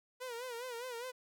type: tone with vibrato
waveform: sawtooth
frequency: 487 Hz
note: B4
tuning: 24 cents flat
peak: -37 dBFS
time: 0.2-1.12 s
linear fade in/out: 20 ms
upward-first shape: sine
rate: 4.9 Hz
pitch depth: 100 cents each way
effects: none